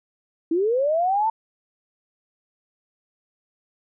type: linear sweep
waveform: sine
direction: up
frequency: 313.7 to 909 Hz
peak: -18 dBFS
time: 0.51-1.3 s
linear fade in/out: 5 ms
effects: none